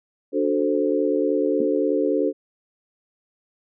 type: chord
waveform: sine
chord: D dominant seventh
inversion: none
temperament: equal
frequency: 293.7 / 370 / 440 / 523.3 Hz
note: D4 / F#4 / A4 / C5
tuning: 0 / 0 / 0 / 0 cents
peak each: -23 / -25 / -23 / -25 dBFS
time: 0.32-2.33 s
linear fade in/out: 50 ms
type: tone with exponential decay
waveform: sine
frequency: 237.9 Hz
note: A#3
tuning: 35 cents sharp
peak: -22 dBFS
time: 1.6-1.73 s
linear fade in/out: 5 ms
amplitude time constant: 27 ms
effects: none